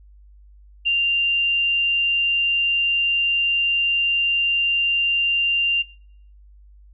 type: tone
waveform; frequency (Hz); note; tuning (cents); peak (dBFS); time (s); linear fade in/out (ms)
sine; 2785; F7; -5; -16; 0.85-5.83; 20
effects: noise-tail reverb RT60 0.6 s tail -23 dB re dry + added 50 Hz sine -45 dBFS peak until 6.93 s